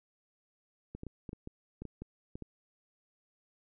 clicks, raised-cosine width 3 ms, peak -29 dBFS, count 11, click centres 0.95 / 1.034 / 1.067 / 1.292 / 1.331 / 1.474 / 1.82 / 1.853 / 2.02 / 2.355 / 2.423 s, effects none

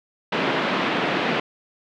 pink band-pass noise, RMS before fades -23 dBFS, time 0.32-1.4 s, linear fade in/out 5 ms, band 190 to 3300 Hz, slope 24 dB/octave, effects none

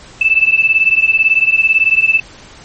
sine beating tone pair, 2627 / 2645 Hz, E7 / E7, -7 / +5 cents, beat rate 18 Hz, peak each -11 dBFS, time 0.21-2.2 s, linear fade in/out 5 ms, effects pink hiss -38 dBFS RMS until 2.64 s + MP3 32 kbps

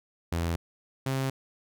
sawtooth tone pair in turn, 84.2 / 133.66 Hz, E2 / C3, +37 / +37 cents, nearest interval minor sixth, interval 800 cents, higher second, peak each -23 dBFS, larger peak neither, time 0.32-0.56 / 1.06-1.3 s, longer neither, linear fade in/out 5 ms, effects none

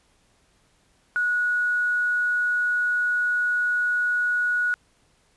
sine tone with quantisation, 1460 Hz, F#6, 24 cents flat, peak -20 dBFS, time 1.16-4.74 s, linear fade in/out 0 ms, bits 8, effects pink hiss -63 dBFS RMS until 5.36 s + resampled to 24000 Hz

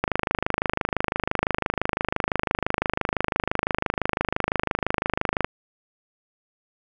click train, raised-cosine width 0.5 ms, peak -6 dBFS, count 141, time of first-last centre 0.04-5.445 s, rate 25.9 Hz, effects none

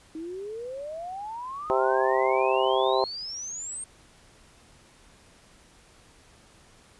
sine exponential sweep, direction up, 311.1 to 8690 Hz, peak -33 dBFS, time 0.15-3.84 s, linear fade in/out 2 ms
harmonic tone, 130.81 Hz, C3, in tune, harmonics 3 / 4 / 5 / 6 / 7 / 8, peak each -26 / -27 / -28 / -29 / -29 / -30 dBFS, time 1.7-3.04 s, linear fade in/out 0 ms
effects pink hiss -56 dBFS RMS until 6.99 s + resampled to 24000 Hz

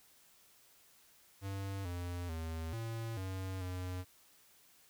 square tone with pitch steps, 97.9 / 88 / 81 / 113.8 / 94.5 / 91.2 Hz, G2 / F2 / E2 / A#2 / F#2 / F#2, -2 / +14 / -30 / -41 / +37 / -24 cents, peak -39 dBFS, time 1.41-4.05 s, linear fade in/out 50 ms, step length 440 ms, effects white hiss -65 dBFS RMS until 4.89 s

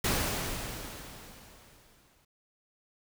pink noise with exponential decay, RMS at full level -27 dBFS, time 0.04-2.25 s, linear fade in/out 5 ms, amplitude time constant 480 ms, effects none

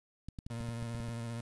clicks, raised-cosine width 5 ms, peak -30 dBFS, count 9, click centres 0.286 / 0.388 / 0.465 / 0.608 / 0.689 / 0.826 / 0.949 / 1.002 / 1.087 s
30% pulse tone with vibrato, 116.54 Hz, A#2, in tune, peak -36 dBFS, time 0.5-1.41 s, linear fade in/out 5 ms, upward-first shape sine, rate 15 Hz, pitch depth 29 cents each way
effects resampled to 22050 Hz + 9-bit

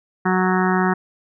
harmonic tone, 185 Hz, F#3, in tune, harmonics 1 / 2 / 4 / 5 / 6 / 7 / 8 / 9 / 10, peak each -19 / -22 / -25 / -26 / -27 / -27 / -28 / -29 / -29 dBFS, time 0.25-0.94 s, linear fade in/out 10 ms, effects none

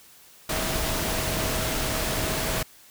sine tone in noise, 640 Hz, D#5, 49 cents sharp, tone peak -35 dBFS, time 0.49-2.63 s, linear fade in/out 5 ms, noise pink, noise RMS -27 dBFS, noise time 0.49-2.63 s, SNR -11 dB, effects white hiss -52 dBFS RMS until 2.9 s

